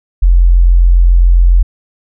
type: tone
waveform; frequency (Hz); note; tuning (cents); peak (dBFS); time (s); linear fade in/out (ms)
sine; 43.65; F1; 0; -3; 0.22-1.63; 10
effects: none